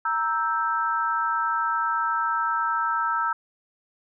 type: chord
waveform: sine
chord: E diminished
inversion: second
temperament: equal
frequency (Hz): 932.3 / 1318.5 / 1568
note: Bb5 / E6 / G6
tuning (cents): 0 / 0 / 0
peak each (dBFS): -27 / -24 / -30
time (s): 0.05-3.33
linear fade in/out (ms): 5
effects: none